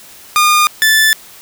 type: tone pair in turn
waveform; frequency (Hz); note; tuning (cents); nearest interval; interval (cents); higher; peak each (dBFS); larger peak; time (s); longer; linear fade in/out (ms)
sawtooth; 1216 / 1752.8; D#6 / A6; -40 / -7; tritone; 633; second; -4; neither; 0.36-0.67 / 0.82-1.13; neither; 0
effects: white hiss -38 dBFS RMS until 1.41 s